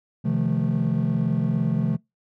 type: chord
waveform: triangle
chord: F dominant seventh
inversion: second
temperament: just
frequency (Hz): 130.96 / 157.15 / 174.61 / 218.3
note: C3 / Eb3 / F3 / A3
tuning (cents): +2 / +18 / 0 / -13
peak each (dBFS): -23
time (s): 0.24-1.97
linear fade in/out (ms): 20
effects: noise-tail reverb RT60 0.2 s tail -26 dB re dry + tanh soft clip ceiling -12 dBFS